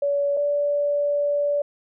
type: tone pair in turn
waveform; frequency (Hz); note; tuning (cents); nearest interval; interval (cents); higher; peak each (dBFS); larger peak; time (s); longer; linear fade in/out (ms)
sine; 569 / 578.6; C#5 / D5; +45 / -26; unison; 29; second; -19; neither; 0.02-0.37 / 0.37-1.62; second; 5
effects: none